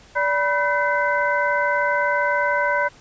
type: tone cluster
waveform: sine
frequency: 579 / 980 / 1527 / 2043 Hz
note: D5 / B5 / G6 / C7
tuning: -25 / -14 / -46 / -42 cents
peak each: -23 / -22 / -22 / -28 dBFS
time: 0.15-2.89 s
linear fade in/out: 20 ms
effects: pink hiss -49 dBFS RMS until 3 s + resampled to 16000 Hz